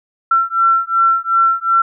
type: beating tone pair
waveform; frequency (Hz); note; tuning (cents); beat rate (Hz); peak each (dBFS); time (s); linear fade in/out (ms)
sine; 1350 / 1352.7; E6 / E6; +41 / +44; 2.7; -14; 0.31-1.82; 5
effects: none